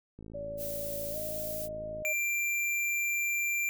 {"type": "click train", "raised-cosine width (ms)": 3, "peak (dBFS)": -34, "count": 101, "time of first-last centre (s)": [0.19, 2.022], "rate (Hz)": 54.6}
{"type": "tone with pitch glide", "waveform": "sine", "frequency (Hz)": [575, 616.3], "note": ["D5", "D#5"], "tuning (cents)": [-37, -17], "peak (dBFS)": -36, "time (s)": [0.34, 2.13], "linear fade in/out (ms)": 10, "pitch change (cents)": 120, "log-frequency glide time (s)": [1.11, 1.16]}
{"type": "noise", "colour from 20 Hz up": "violet", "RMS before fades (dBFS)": -39, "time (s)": [0.57, 1.69], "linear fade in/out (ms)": 50}
{"type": "tone", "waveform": "square", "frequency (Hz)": 2368, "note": "D7", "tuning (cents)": 14, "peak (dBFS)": -29, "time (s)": [2.05, 3.69], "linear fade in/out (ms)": 0}
{"effects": []}